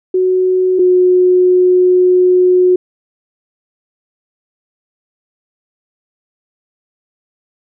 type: tone pair in turn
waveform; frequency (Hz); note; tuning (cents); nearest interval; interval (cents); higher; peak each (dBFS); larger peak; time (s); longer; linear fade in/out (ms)
sine; 370 / 364.1; F#4 / F#4; 0 / -28; unison; 28; first; -9 / -6; second; 0.14-0.79 / 0.79-2.76; second; 5
effects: none